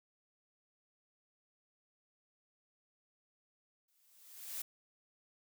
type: noise with exponential growth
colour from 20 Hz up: blue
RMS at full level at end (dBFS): -39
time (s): 3.88-4.62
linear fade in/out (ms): 5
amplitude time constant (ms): 160
effects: none